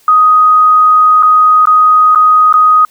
sine tone with dropouts, 1250 Hz, D#6, 8 cents sharp, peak -3 dBFS, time 0.08-2.85 s, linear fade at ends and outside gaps 2 ms, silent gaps 1.226-1.231 / 1.655-1.671 / 2.149-2.157 / 2.527-2.539 s, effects white hiss -48 dBFS RMS until 2.9 s

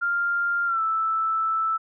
sine tone with pitch glide, 1396.9 to 1318.5 Hz, F6 to E6, 0 to 0 cents, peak -21 dBFS, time 0.01-1.78 s, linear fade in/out 20 ms, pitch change -100 cents, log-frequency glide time 0.66-0.81 s, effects none

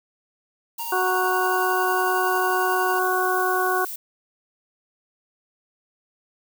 violet noise, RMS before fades -33 dBFS, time 0.78-3.96 s, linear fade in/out 5 ms
square tone with tremolo, 932.3 Hz, A#5, in tune, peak -30 dBFS, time 0.79-2.99 s, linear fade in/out 5 ms, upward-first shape sine, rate 11 Hz, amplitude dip 45%
harmonic tone, 369.3 Hz, F#4, 3 cents flat, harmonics 1 / 2 / 3 / 4, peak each -25 / -25 / -25 / -25 dBFS, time 0.92-3.85 s, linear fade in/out 5 ms
effects none

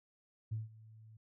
sine tone with ADSR envelope, 110 Hz, A2, in tune, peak -33 dBFS, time 0.51-1.17 s, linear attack 14 ms, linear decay 160 ms, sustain -21 dB, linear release 5 ms, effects tanh soft clip ceiling -29 dBFS

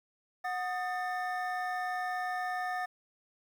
triangle tone cluster, 732 / 1239 / 1787 Hz, F#5 / D#6 / A6, -19 / -8 / +26 cents, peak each -32 / -39 / -36 dBFS, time 0.44-2.86 s, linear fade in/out 10 ms, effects 10-bit

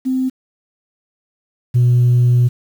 sine tone pair in turn, 259.5 / 122.47 Hz, C4 / B2, -14 / -14 cents, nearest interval octave + minor second, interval 1300 cents, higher first, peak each -14 / -7 dBFS, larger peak second, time 0.05-0.3 / 1.74-2.49 s, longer second, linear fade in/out 20 ms, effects tanh soft clip ceiling -7 dBFS + 7-bit

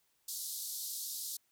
white band-pass noise, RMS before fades -41 dBFS, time 0.28-1.37 s, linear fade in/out 5 ms, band 3800 to 15000 Hz, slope 48 dB/octave, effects white hiss -75 dBFS RMS until 1.51 s

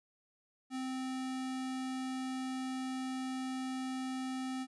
square tone, 260 Hz, C4, 11 cents flat, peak -37 dBFS, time 0.7-4.67 s, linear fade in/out 50 ms, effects resampled to 24000 Hz

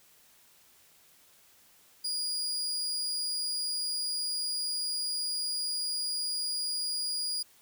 35% pulse tone, 4869 Hz, D#8, 38 cents flat, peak -29 dBFS, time 2.04-7.43 s, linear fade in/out 10 ms, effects white hiss -61 dBFS RMS until 7.61 s

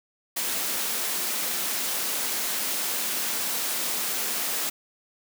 white high-pass noise, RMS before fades -28 dBFS, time 0.36-4.7 s, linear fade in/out 10 ms, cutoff 170 Hz, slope 48 dB/octave, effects none

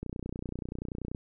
click train, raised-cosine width 3 ms, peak -23 dBFS, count 35, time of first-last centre 0.03-1.148 s, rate 30.4 Hz, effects none

